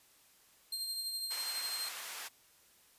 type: tone with tremolo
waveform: sawtooth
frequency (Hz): 4186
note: C8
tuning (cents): 0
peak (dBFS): -32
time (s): 0.72-1.89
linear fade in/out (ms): 5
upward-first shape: triangle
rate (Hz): 12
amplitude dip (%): 45
type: high-pass noise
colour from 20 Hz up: pink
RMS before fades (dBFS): -44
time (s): 1.3-2.29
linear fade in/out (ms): 20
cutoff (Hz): 1100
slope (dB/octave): 12
effects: white hiss -65 dBFS RMS until 2.98 s + resampled to 32000 Hz